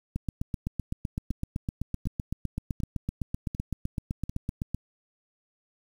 two click trains, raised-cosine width 5 ms, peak -22 / -17 dBFS, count 5 / 37, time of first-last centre 1.31-4.295 / 0.16-4.746 s, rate 1.34 / 7.85 Hz, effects 8-bit

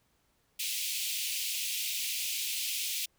pink high-pass noise, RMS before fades -34 dBFS, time 0.59-3.06 s, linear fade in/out 10 ms, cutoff 2400 Hz, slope 48 dB/octave, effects pink hiss -72 dBFS RMS until 3.18 s

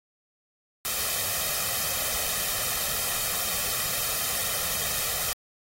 white noise with comb filter, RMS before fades -28 dBFS, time 0.85-5.33 s, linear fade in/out 0 ms, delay 1.6 ms, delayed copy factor +0.65, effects AAC 48 kbps

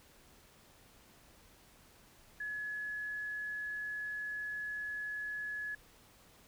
sine tone, 1697 Hz, G#6, 37 cents sharp, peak -37 dBFS, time 2.4-5.75 s, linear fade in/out 5 ms, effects pink hiss -62 dBFS RMS until 6.47 s

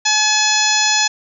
harmonic tone with a mistuned harmonic, 853 Hz, G#5, 46 cents sharp, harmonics 1 / 2 / 3 / 4 / 5 / 6 / 7 / 8, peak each -21 / -21 / -21 / -21 / -21 / -21 / -21 / -21 dBFS, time 0.05-1.08 s, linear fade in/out 10 ms, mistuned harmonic 5, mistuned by -36 cents, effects none

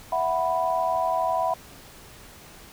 sine chord, E suspended second, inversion none, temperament equal, 659.3 / 740 / 987.8 Hz, E5 / F#5 / B5, 0 / 0 / 0 cents, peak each -26 dBFS, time 0.12-1.54 s, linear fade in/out 5 ms, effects pink hiss -47 dBFS RMS until 2.72 s

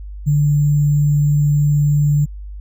sine tone with sample-and-hold, 146.83 Hz, D3, in tune, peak -11 dBFS, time 0.26-2.26 s, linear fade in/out 20 ms, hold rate 7350 Hz, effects added 50 Hz sine -28 dBFS peak until 2.6 s

